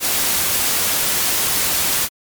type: noise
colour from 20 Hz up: white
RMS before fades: -18 dBFS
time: 0-2.09 s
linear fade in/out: 50 ms
effects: MP3 96 kbps